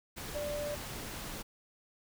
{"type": "tone in noise", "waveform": "sine", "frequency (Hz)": 587.3, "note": "D5", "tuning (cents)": 0, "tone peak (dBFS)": -35, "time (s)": [0.34, 0.76], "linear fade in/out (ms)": 20, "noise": "pink", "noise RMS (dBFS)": -42, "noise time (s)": [0.16, 1.43], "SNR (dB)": 4, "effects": []}